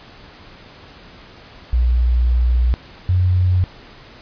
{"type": "tone pair in turn", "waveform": "sine", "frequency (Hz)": [60.6, 91.02], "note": ["B1", "F#2"], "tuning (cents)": [-32, -28], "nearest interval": "perfect fifth", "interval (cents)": 704, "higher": "second", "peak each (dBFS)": -12, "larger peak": "neither", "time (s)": [[1.73, 2.74], [3.09, 3.64]], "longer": "first", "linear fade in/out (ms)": 0, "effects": ["pink hiss -42 dBFS RMS until 4.21 s", "resampled to 11025 Hz"]}